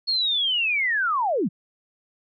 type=linear sweep; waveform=sine; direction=down; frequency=4365 to 138.59 Hz; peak=-20 dBFS; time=0.07-1.49 s; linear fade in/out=20 ms; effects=none